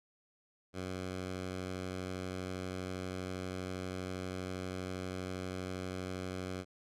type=tone; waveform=10% pulse; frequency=92.5 Hz; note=F#2; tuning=in tune; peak=-30 dBFS; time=0.73-6.65 s; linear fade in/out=50 ms; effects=low-pass 9000 Hz 12 dB/octave